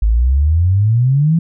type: exponential sweep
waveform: sine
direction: up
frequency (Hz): 51.1 to 170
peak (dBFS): -9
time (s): 0.02-1.39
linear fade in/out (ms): 5
effects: none